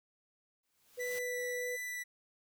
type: noise with exponential growth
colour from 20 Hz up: white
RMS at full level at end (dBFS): -45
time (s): 0.63-1.19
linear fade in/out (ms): 5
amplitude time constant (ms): 120
type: tone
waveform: sine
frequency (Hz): 493.9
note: B4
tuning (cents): 0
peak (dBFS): -37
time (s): 0.97-1.77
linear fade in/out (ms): 20
type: tone with vibrato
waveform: 45% pulse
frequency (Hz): 1975.5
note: B6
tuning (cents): 0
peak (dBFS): -38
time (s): 0.99-2.04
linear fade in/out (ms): 20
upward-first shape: sine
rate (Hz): 1.6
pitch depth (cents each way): 11
effects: none